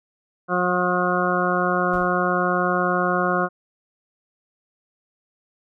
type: harmonic tone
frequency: 179.6 Hz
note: F3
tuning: 49 cents sharp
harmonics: 1 / 2 / 3 / 4 / 6 / 7 / 8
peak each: -26 / -26 / -26 / -26 / -26 / -26 / -26 dBFS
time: 0.48-3.49 s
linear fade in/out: 50 ms
type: noise with exponential decay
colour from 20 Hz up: brown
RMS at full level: -31 dBFS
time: 1.93-2.22 s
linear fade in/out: 5 ms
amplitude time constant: 62 ms
effects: none